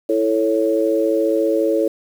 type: chord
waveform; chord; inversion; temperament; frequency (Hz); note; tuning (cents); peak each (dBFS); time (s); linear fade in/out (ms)
sine; A major; second; equal; 329.6 / 440 / 554.4; E4 / A4 / C#5; 0 / 0 / 0; -19; 0.09-1.88; 5
effects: 7-bit